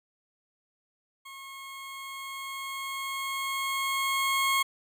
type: tone with level ramp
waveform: 20% pulse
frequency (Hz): 1086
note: C#6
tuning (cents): -36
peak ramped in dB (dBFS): -38 to -18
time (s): 1.25-4.63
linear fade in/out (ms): 10
effects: none